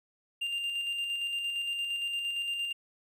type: tone with tremolo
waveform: triangle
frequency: 2794 Hz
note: F7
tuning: in tune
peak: -28 dBFS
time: 0.41-2.73 s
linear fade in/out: 10 ms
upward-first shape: square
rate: 8.7 Hz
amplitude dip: 30%
effects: none